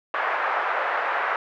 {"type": "band-pass noise", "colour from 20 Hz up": "white", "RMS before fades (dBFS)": -25, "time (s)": [0.14, 1.36], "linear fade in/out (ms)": 2, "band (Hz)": [560, 1700], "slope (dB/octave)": 24, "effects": []}